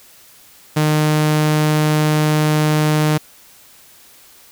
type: tone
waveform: sawtooth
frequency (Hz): 152.8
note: D#3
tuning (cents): -31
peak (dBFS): -9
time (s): 0.76-3.18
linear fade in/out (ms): 10
effects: white hiss -46 dBFS RMS until 4.51 s